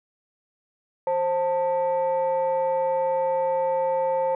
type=tone pair together; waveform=sine; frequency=529 / 889.7 Hz; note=C5 / A5; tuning=+19 / +19 cents; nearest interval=major sixth; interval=900 cents; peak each=-21 / -24 dBFS; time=1.07-4.35 s; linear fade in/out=2 ms; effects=tanh soft clip ceiling -16 dBFS